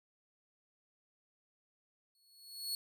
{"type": "tone with exponential growth", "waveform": "sawtooth", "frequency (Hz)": 4368, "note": "C#8", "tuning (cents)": -26, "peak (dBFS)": -31, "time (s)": [2.15, 2.75], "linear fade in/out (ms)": 1, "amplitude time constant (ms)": 130, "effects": []}